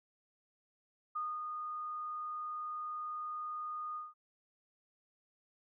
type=tone with ADSR envelope; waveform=sine; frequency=1229 Hz; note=D#6; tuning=22 cents flat; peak=-34 dBFS; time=1.15-4.14 s; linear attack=12 ms; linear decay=230 ms; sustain=-4 dB; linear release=180 ms; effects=none